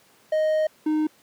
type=tone pair in turn; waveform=triangle; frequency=622.3 / 308.1 Hz; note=D#5 / D#4; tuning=0 / -17 cents; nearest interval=octave; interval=1217 cents; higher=first; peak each=-17 dBFS; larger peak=neither; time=0.32-0.67 / 0.86-1.07 s; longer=first; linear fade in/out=5 ms; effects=pink hiss -57 dBFS RMS until 1.22 s + high-pass 200 Hz 12 dB/octave